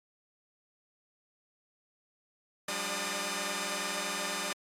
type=tone cluster; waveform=5% pulse; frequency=181.1 / 201.5 / 296.1 / 596 / 1232 Hz; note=F#3 / G3 / D4 / D5 / D#6; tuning=-37 / +48 / +14 / +25 / -17 cents; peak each=-30 / -27 / -29 / -26 / -25 dBFS; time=2.68-4.53 s; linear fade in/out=5 ms; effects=low-pass 11000 Hz 12 dB/octave + MP3 64 kbps